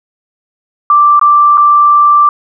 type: tone with dropouts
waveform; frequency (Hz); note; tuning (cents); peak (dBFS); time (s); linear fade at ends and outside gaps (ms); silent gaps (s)
sine; 1174.7; D6; 0; -3; 0.9-2.29; 2; 1.195-1.213 / 1.574-1.579
effects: none